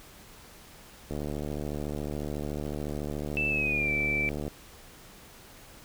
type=click train; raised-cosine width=2 ms; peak=-21 dBFS; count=250; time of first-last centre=1.11-4.479 s; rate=73.9 Hz
type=tone with pitch glide; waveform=sine; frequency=2646 to 2330 Hz; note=E7 to D7; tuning=+6 to -14 cents; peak=-26 dBFS; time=3.37-4.29 s; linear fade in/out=0 ms; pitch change=-220 cents; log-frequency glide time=3.49-3.91 s
effects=pink hiss -51 dBFS RMS until 5.84 s